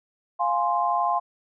sine chord, F minor, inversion none, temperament equal, 698.5 / 830.6 / 1046.5 Hz, F5 / Ab5 / C6, 0 / 0 / 0 cents, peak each -25 / -26 / -24 dBFS, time 0.39-1.2 s, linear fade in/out 20 ms, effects none

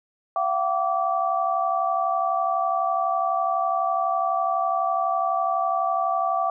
sine tone cluster, 684 / 756 / 1158 Hz, F5 / F#5 / D6, -36 / +37 / -25 cents, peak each -25 dBFS, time 0.36-6.5 s, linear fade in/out 2 ms, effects none

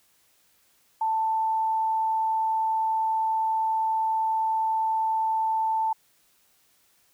sine tone, 885 Hz, A5, 10 cents sharp, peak -22 dBFS, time 1.01-5.93 s, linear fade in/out 5 ms, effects white hiss -64 dBFS RMS until 7.13 s

